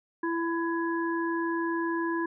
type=harmonic tone; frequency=334.1 Hz; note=E4; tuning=23 cents sharp; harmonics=1 / 3 / 5; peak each=-28 / -33 / -35 dBFS; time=0.23-2.26 s; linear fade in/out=5 ms; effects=none